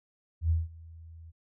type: tone with ADSR envelope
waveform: sine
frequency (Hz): 82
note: E2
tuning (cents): -9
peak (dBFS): -21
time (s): 0.41-1.32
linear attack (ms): 90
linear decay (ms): 180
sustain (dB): -24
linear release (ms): 27
effects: none